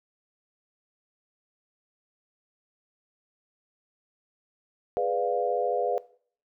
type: chord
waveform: sine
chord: G# diminished seventh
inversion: none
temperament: equal with one note detuned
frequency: 415.3 / 493.9 / 587.3 / 701.7 Hz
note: G#4 / B4 / D5 / F5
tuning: 0 / 0 / 0 / +8 cents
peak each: -31 / -27 / -31 / -29 dBFS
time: 4.97-5.98 s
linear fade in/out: 0 ms
effects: noise-tail reverb RT60 0.5 s tail -19 dB re dry